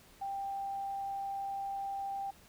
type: tone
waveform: sine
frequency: 789 Hz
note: G5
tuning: 11 cents sharp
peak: -35 dBFS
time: 0.21-2.31 s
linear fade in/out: 10 ms
effects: pink hiss -60 dBFS RMS until 2.48 s